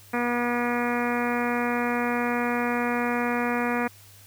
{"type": "harmonic tone", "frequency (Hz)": 241.2, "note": "B3", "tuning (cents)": -41, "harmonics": [1, 2, 3, 4, 5, 6, 7, 8, 9, 10], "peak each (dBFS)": [-27, -30, -32, -33, -34, -35, -35, -36, -37, -37], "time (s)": [0.13, 3.88], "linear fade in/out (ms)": 10, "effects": ["added 100 Hz sine -52 dBFS peak until 4.26 s", "white hiss -52 dBFS RMS until 4.26 s"]}